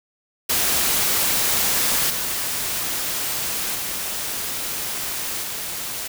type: noise with level steps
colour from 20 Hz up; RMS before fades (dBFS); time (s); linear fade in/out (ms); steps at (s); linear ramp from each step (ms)
white; -20 / -25 / -27 / -29; 0.49-6.08; 10; 2.1 / 3.75 / 5.43; 2
effects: none